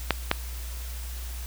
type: clicks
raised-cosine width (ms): 0.3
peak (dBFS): -4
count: 2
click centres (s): 0.107 / 0.314
effects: added 60 Hz sine -33 dBFS peak until 1.46 s + white hiss -43 dBFS RMS until 1.46 s